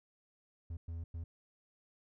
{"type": "tone bursts at uneven times", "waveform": "triangle", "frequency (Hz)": 83.2, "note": "E2", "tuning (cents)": 17, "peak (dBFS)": -37, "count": 3, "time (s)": [[0.7, 0.77], [0.88, 1.04], [1.14, 1.24]], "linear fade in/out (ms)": 5, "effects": []}